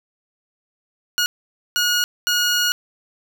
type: tone bursts at uneven times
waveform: 15% pulse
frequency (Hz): 1444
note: F#6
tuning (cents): -43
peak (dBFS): -10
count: 3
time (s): 1.18-1.26 / 1.76-2.04 / 2.27-2.72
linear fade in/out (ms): 0
effects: none